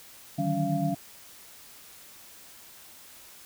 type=tone cluster; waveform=sine; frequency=150.7 / 159.2 / 190.5 / 281.6 / 686 Hz; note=D3 / D#3 / G3 / C#4 / F5; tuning=+45 / +40 / -49 / +27 / -31 cents; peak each=-31 dBFS; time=0.38-0.95 s; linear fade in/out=10 ms; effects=white hiss -50 dBFS RMS until 3.45 s